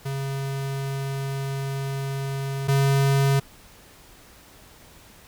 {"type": "tone pair in turn", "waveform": "square", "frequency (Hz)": [136.8, 137.67], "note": ["C#3", "C#3"], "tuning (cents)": [-23, -12], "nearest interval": "unison", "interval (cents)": 11, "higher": "second", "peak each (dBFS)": [-27, -18], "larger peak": "second", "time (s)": [[0.05, 2.68], [2.68, 3.4]], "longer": "first", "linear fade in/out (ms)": 10, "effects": ["pink hiss -50 dBFS RMS until 5.27 s"]}